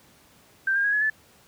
sine tone with pitch steps, 1568 / 1609.3 / 1651.7 / 1695.2 / 1739.8 Hz, G6 / G6 / G#6 / G#6 / A6, 0 / +45 / -10 / +35 / -20 cents, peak -20 dBFS, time 0.67-1.1 s, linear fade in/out 5 ms, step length 86 ms, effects pink hiss -56 dBFS RMS until 1.47 s + high-pass 80 Hz 12 dB/octave

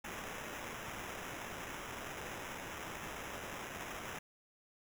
violet noise with sample-and-hold, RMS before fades -45 dBFS, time 0.04-4.19 s, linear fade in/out 5 ms, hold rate 4410 Hz, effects none

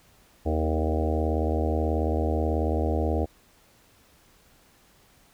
harmonic tone with a mistuned harmonic, 78.4 Hz, D#2, 14 cents sharp, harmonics 1 / 3 / 4 / 5 / 6 / 7 / 8 / 9 / 10, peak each -25 / -33 / -31 / -35 / -32 / -35 / -35 / -35 / -38 dBFS, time 0.45-3.26 s, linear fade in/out 20 ms, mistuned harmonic 5, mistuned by +33 cents, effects pink hiss -59 dBFS RMS until 5.33 s

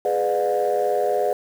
sine chord, G# diminished seventh, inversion none, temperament just, 415.3 / 498.4 / 598 / 717.6 Hz, G#4 / B4 / D5 / F5, 0 / +16 / +31 / +47 cents, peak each -23 dBFS, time 0.05-1.33 s, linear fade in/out 2 ms, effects tanh soft clip ceiling -12 dBFS + 7-bit

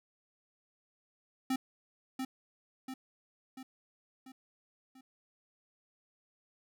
square tone with echo, 261.6 Hz, C4, in tune, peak -30 dBFS, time 1.5-1.56 s, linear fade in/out 5 ms, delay 690 ms, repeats 5, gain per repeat -5 dB, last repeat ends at 5.01 s, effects none

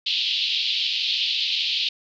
pink band-pass noise, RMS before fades -24 dBFS, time 0.06-1.89 s, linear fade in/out 5 ms, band 2800 to 4400 Hz, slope 48 dB/octave, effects none

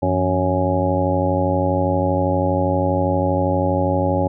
harmonic tone with a mistuned harmonic, 92.5 Hz, F#2, in tune, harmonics 1 / 2 / 3 / 4 / 5 / 6 / 7 / 8 / 9, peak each -22 / -25 / -23 / -27 / -32 / -21 / -30 / -33 / -24 dBFS, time 0.02-4.28 s, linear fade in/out 10 ms, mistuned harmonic 2, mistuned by -130 cents, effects none

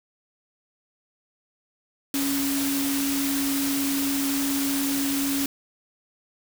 sine tone in noise, 277.2 Hz, C#4, in tune, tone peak -24 dBFS, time 2.14-5.46 s, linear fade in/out 2 ms, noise white, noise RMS -29 dBFS, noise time 2.14-5.46 s, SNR +2 dB, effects none

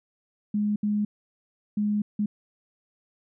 sine tone bursts at uneven times, 208.5 Hz, G#3, 7 cents sharp, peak -22 dBFS, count 4, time 0.54-0.76 / 0.83-1.05 / 1.77-2.02 / 2.19-2.26 s, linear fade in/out 5 ms, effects none

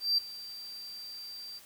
triangle tone with ADSR envelope, 4696 Hz, D8, 1 cent flat, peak -20 dBFS, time 0-1.6 s, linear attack 180 ms, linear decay 6 ms, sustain -20 dB, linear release 28 ms, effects tanh soft clip ceiling -19 dBFS + white hiss -55 dBFS RMS until 1.65 s

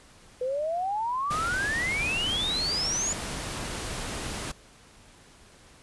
sine exponential sweep, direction up, 492.1 to 7040 Hz, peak -26 dBFS, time 0.41-3.13 s, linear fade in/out 5 ms
pink noise, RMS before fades -34 dBFS, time 1.3-4.52 s, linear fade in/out 10 ms
effects pink hiss -54 dBFS RMS until 5.82 s + resampled to 24000 Hz

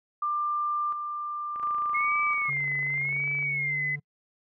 sine tone with tremolo, 1190 Hz, D6, 22 cents sharp, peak -25 dBFS, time 0.22-2.5 s, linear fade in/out 5 ms, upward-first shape square, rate 0.71 Hz, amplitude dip 45%
click train, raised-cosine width 0.5 ms, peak -32 dBFS, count 51, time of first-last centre 1.56-3.426 s, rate 26.8 Hz
sine tone with vibrato, 2155 Hz, C#7, 49 cents flat, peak -26 dBFS, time 1.94-3.96 s, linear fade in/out 10 ms, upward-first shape sine, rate 0.9 Hz, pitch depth 110 cents each way
triangle tone with pitch glide, 142.1 to 146.09 Hz, C#3 to D3, +43 to -9 cents, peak -34 dBFS, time 2.48-4 s, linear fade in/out 10 ms, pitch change +48 cents, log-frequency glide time 3.1-3.87 s
effects noise-tail reverb RT60 0.1 s tail -26 dB re dry

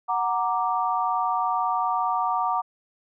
sine chord, Gb augmented, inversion none, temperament equal, 740 / 932.3 / 1174.7 Hz, Gb5 / Bb5 / D6, 0 / 0 / 0 cents, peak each -26 dBFS, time 0.08-2.62 s, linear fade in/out 20 ms, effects none

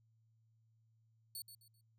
10% pulse tone with echo, 4435 Hz, C#8, in tune, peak -37 dBFS, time 1.35-1.42 s, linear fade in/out 2 ms, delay 130 ms, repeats 3, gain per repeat -10 dB, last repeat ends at 1.81 s, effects added 112 Hz sine -70 dBFS peak until 1.98 s

